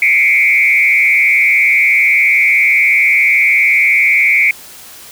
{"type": "tone with frequency modulation", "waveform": "sine", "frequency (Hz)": 2243, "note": "C#7", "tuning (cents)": 20, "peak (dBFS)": -7, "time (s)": [0.02, 4.51], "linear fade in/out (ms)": 2, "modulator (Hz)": 131, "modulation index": 1.2, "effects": ["white hiss -35 dBFS RMS until 5.11 s"]}